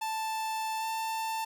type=tone with pitch glide; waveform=45% pulse; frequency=881 to 890.2 Hz; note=A5 to A5; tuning=+2 to +20 cents; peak=-31 dBFS; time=0.01-1.45 s; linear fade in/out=10 ms; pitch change=+18 cents; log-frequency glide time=0.78-0.85 s; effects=none